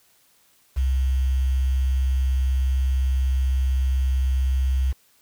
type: tone with quantisation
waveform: sine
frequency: 65.41 Hz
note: C2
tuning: in tune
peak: -18 dBFS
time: 0.76-4.93 s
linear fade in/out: 20 ms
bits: 7
effects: white hiss -60 dBFS RMS until 5.21 s